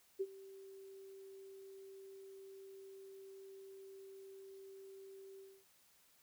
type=tone with ADSR envelope; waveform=sine; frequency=387.9 Hz; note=G4; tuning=18 cents flat; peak=-33 dBFS; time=0.19-5.65 s; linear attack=20 ms; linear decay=48 ms; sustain=-19 dB; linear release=260 ms; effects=white hiss -70 dBFS RMS until 6.22 s